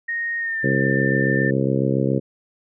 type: tone with pitch glide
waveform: sine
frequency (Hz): 1860 to 1788.4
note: A#6 to A6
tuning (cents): -4 to +28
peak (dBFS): -22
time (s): 0.08-1.51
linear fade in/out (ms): 10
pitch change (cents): -68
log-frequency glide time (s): 0.39-0.61
type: harmonic tone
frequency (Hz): 67.2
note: C2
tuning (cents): +47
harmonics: 2 / 3 / 4 / 5 / 6 / 7 / 8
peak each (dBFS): -22 / -24 / -25 / -26 / -27 / -27 / -28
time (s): 0.63-2.2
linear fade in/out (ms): 20
effects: none